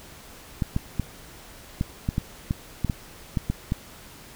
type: clicks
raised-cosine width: 5 ms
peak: -11 dBFS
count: 12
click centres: 0.622 / 0.764 / 0.997 / 1.811 / 2.089 / 2.181 / 2.509 / 2.847 / 2.898 / 3.372 / 3.5 / 3.721 s
effects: pink hiss -46 dBFS RMS until 4.35 s